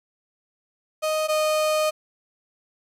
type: tone pair in turn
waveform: 35% pulse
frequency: 622.3 / 617.3 Hz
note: D#5 / D#5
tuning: 0 / -14 cents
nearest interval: unison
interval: 14 cents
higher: first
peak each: -20 / -18 dBFS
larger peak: second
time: 1.02-1.28 / 1.28-1.91 s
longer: second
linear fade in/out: 20 ms
effects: resampled to 32000 Hz + 9-bit